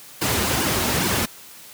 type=noise with flanger; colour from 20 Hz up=pink; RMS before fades=-21 dBFS; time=0.21-1.26 s; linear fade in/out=10 ms; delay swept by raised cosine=1.5 to 7.2 ms; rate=2.4 Hz; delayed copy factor=-0.8; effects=white hiss -43 dBFS RMS until 1.73 s + high-pass 80 Hz 12 dB/octave